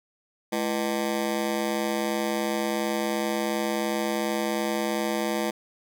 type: ring-modulated tone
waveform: 20% pulse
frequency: 275.9 Hz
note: C#4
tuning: 8 cents flat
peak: -17 dBFS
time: 0.52-5.51 s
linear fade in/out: 10 ms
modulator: 61.4 Hz
effects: none